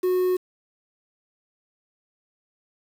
triangle tone with quantisation, 365.8 Hz, F#4, 20 cents flat, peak -17 dBFS, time 0.03-0.37 s, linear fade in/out 10 ms, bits 7, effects none

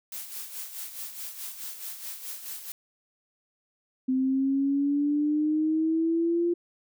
blue noise with tremolo, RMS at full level -36 dBFS, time 0.12-2.72 s, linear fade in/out 2 ms, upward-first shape sine, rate 4.7 Hz, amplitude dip 60%
sine exponential sweep, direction up, 258 to 347.4 Hz, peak -22 dBFS, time 4.08-6.54 s, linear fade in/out 10 ms
effects none

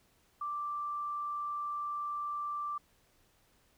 sine tone, 1174.7 Hz, D6, in tune, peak -34 dBFS, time 0.41-2.78 s, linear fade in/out 5 ms, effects pink hiss -69 dBFS RMS until 3.77 s

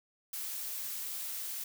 blue noise, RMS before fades -39 dBFS, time 0.33-1.64 s, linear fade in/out 5 ms, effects none

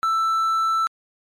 triangle tone, 1326 Hz, E6, 10 cents sharp, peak -16 dBFS, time 0.03-0.87 s, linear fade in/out 0 ms, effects MP3 64 kbps

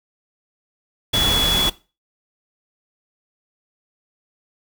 sine tone in noise, 3388 Hz, G#7, 34 cents sharp, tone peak -17 dBFS, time 1.13-1.7 s, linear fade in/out 10 ms, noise pink, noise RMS -22 dBFS, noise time 1.13-1.7 s, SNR +2 dB, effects noise-tail reverb RT60 0.3 s tail -18 dB re dry

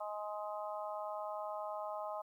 harmonic tone, 209.3 Hz, G#3, 14 cents sharp, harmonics 3 / 4 / 5 / 6, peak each -42 / -44 / -46 / -48 dBFS, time 0-2.22 s, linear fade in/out 10 ms, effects 12-bit

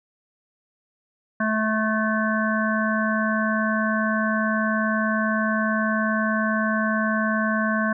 harmonic tone, 217.6 Hz, A3, 19 cents flat, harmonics 1 / 3 / 5 / 7 / 8, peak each -23 / -28 / -28 / -26 / -31 dBFS, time 1.4-7.93 s, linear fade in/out 5 ms, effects none

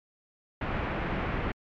pink low-pass noise, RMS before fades -31 dBFS, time 0.61-1.52 s, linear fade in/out 5 ms, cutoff 2400 Hz, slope 24 dB/octave, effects MP3 96 kbps

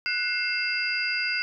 sine tone cluster, 1479 / 2121 / 2666 / 4833 Hz, F#6 / C7 / E7 / D8, -1 / +23 / +19 / +49 cents, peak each -30 dBFS, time 0.06-1.42 s, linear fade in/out 0 ms, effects none

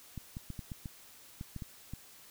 clicks, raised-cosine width 5 ms, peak -28 dBFS, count 10, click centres 0.177 / 0.369 / 0.503 / 0.592 / 0.718 / 0.858 / 1.411 / 1.563 / 1.622 / 1.936 s, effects white hiss -56 dBFS RMS until 2.3 s

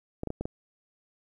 clicks, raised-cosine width 2 ms, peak -19 dBFS, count 5, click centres 0.234 / 0.273 / 0.304 / 0.41 / 0.455 s, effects 10-bit

